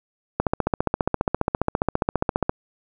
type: click train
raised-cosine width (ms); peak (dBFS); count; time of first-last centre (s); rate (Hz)
1; -5; 32; 0.4-2.495; 14.8
effects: none